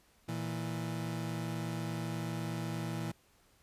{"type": "tone pair together", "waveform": "30% pulse", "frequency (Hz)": [116.54, 164.81], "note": ["A#2", "E3"], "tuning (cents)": [0, 0], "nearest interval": "tritone", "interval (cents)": 600, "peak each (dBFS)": [-36, -35], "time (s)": [0.28, 3.12], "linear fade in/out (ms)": 10, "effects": ["pink hiss -67 dBFS RMS until 3.62 s", "resampled to 32000 Hz"]}